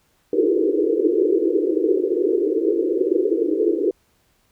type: band-pass noise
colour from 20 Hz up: pink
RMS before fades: -19 dBFS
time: 0.33-3.91 s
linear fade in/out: 2 ms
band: 310 to 480 Hz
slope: 96 dB/octave
effects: pink hiss -63 dBFS RMS until 4.51 s